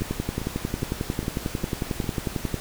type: two click trains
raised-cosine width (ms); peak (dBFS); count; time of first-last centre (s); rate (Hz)
3; -12 / -19; 29 / 6; 0.02-2.543 / 0.01-2.043; 11.1 / 2.46
effects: pink hiss -37 dBFS RMS until 2.6 s